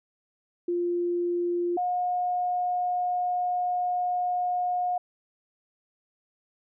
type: tone pair in turn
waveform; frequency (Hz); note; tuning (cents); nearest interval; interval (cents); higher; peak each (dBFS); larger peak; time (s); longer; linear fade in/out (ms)
sine; 349.2 / 719.3; F4 / F#5; 0 / -49; octave + minor second; 1251; second; -24; neither; 0.68-1.77 / 1.77-4.98; second; 5
effects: none